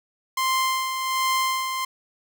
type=tone with tremolo; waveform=sawtooth; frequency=1046.5 Hz; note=C6; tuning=in tune; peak=-16 dBFS; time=0.37-1.85 s; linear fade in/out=5 ms; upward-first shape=sine; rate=1.3 Hz; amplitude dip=50%; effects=none